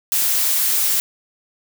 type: noise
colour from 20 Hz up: blue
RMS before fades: -18 dBFS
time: 0.12-1 s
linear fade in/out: 0 ms
effects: none